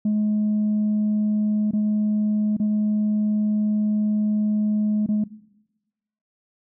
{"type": "tone with dropouts", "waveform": "sine", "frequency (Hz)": 211.4, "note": "G#3", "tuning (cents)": 31, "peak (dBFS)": -16, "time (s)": [0.05, 5.24], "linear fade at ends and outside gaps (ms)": 5, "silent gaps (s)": [[1.711, 1.733], [2.568, 2.598], [5.063, 5.087]], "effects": ["noise-tail reverb RT60 1.0 s tail -19 dB re dry", "tanh soft clip ceiling -16 dBFS"]}